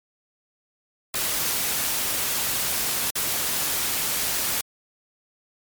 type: noise with dropouts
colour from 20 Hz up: white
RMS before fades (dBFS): -25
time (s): 1.14-4.61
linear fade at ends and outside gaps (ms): 2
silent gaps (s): 3.105-3.154
effects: MP3 96 kbps